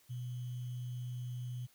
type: tone with sample-and-hold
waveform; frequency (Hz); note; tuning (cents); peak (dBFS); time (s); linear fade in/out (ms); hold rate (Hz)
sine; 123.47; B2; 0; -38; 0.09-1.67; 20; 3150
effects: white hiss -67 dBFS RMS until 1.74 s